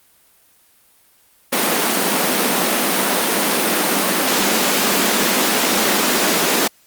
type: high-pass noise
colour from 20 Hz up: pink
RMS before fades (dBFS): -17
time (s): 1.52-6.68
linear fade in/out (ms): 10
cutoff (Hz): 190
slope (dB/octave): 48
effects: white hiss -54 dBFS RMS until 6.86 s + Opus 32 kbps